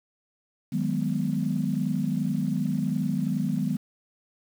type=chord; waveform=sine; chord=G# minor seventh; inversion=second; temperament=equal; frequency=155.56 / 185 / 207.7 / 246.9 Hz; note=D#3 / F#3 / G#3 / B3; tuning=0 / 0 / 0 / 0 cents; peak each=-29 dBFS; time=0.72-3.77 s; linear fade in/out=10 ms; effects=tanh soft clip ceiling -13 dBFS + 8-bit